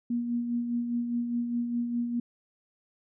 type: tone with tremolo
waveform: sine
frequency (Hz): 238.4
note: A#3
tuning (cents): +39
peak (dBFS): -25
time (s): 0.1-2.2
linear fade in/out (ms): 5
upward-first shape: sine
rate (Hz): 4.9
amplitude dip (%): 45
effects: none